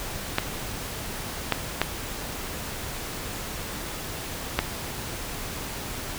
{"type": "clicks", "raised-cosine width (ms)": 0.3, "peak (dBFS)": -4, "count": 4, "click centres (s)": [0.384, 1.523, 1.816, 4.59], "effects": ["pink hiss -34 dBFS RMS until 6.18 s"]}